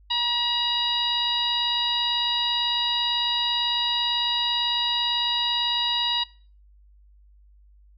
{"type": "harmonic tone", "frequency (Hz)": 958, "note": "A#5", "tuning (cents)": 47, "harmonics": [1, 2, 3, 4, 5], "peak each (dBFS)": [-29, -36, -28, -24, -33], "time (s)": [0.1, 6.24], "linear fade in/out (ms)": 10, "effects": ["noise-tail reverb RT60 0.4 s tail -22 dB re dry", "added 50 Hz sine -51 dBFS peak until 7.97 s"]}